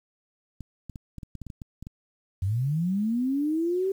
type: clicks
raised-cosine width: 5 ms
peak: -26 dBFS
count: 12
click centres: 0.607 / 0.897 / 0.958 / 1.183 / 1.232 / 1.353 / 1.417 / 1.467 / 1.502 / 1.618 / 1.826 / 1.869 s
type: linear sweep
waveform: sine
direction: up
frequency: 88.2 to 392 Hz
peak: -23 dBFS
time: 2.42-3.92 s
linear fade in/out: 5 ms
effects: 9-bit